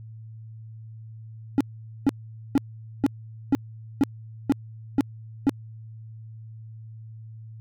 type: tone bursts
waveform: triangle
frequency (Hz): 277.2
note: C#4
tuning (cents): 0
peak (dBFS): -13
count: 9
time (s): 1.58-5.494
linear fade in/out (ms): 0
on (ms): 26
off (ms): 460
effects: added 111 Hz sine -39 dBFS peak until 7.6 s